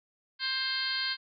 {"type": "harmonic tone", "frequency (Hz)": 527, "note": "C5", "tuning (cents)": 12, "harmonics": [2, 3, 4, 5, 6, 7, 8, 9], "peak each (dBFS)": [-44, -35, -39, -44, -37, -41, -33, -38], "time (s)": [0.39, 1.17], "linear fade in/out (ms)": 50, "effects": []}